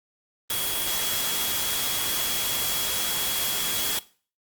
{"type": "tone in noise", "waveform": "sine", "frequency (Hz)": 3326, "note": "G#7", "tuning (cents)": 2, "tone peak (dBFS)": -31, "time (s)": [0.5, 3.99], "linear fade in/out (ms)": 2, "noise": "white", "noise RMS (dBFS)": -27, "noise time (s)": [0.5, 3.99], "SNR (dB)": -7, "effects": ["noise-tail reverb RT60 0.4 s tail -18 dB re dry", "Opus 32 kbps"]}